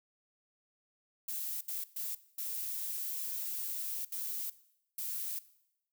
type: noise bursts at uneven times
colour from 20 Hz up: violet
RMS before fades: -38 dBFS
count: 6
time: 1.28-1.61 / 1.68-1.84 / 1.96-2.15 / 2.38-4.05 / 4.12-4.5 / 4.98-5.39 s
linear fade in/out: 5 ms
effects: noise-tail reverb RT60 0.8 s tail -18 dB re dry